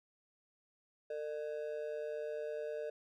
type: ring-modulated tone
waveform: triangle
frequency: 527 Hz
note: C5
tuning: 12 cents sharp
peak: -33 dBFS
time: 1.1-2.9 s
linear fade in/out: 5 ms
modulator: 74.6 Hz
effects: none